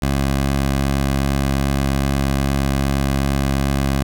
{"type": "tone with vibrato", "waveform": "15% pulse", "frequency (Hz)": 68.5, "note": "C#2", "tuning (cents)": -20, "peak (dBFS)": -10, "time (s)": [0.02, 4.03], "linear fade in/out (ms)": 5, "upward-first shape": "sine", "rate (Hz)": 2.5, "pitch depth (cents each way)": 10, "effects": []}